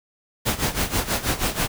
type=noise with tremolo; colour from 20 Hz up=pink; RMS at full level=-21 dBFS; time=0.45-1.68 s; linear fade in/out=20 ms; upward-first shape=sine; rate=6.2 Hz; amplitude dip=80%; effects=none